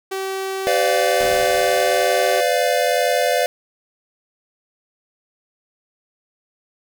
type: tone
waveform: sawtooth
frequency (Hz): 384.2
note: G4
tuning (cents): -35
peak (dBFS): -19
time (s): 0.11-2.41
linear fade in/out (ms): 10
type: chord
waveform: square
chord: B diminished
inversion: none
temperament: equal with one note detuned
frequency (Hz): 505.1 / 587.3 / 698.5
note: B4 / D5 / F5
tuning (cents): +39 / 0 / 0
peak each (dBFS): -21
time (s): 0.67-3.46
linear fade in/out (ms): 0
type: noise with exponential decay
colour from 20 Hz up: pink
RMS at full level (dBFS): -30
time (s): 1.2-2.81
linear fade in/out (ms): 1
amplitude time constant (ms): 350
effects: none